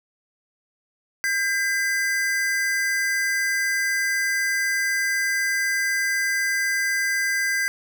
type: tone pair together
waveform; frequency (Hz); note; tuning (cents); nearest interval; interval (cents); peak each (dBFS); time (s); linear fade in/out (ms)
square; 1600 / 2016; G6 / B6; +35 / +35; major third; 400; -24 / -25; 1.24-7.68; 0
effects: none